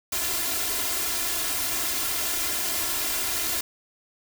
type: noise with comb filter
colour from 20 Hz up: white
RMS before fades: -27 dBFS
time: 0.12-3.61 s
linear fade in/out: 5 ms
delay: 2.9 ms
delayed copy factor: +0.9
effects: none